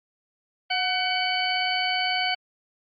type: harmonic tone with a mistuned harmonic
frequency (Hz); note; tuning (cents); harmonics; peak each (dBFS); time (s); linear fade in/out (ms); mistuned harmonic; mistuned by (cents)
753; F#5; +30; 1 / 2 / 3 / 4 / 6; -27 / -31 / -28 / -28 / -30; 0.7-2.35; 10; 1; -49
effects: MP3 32 kbps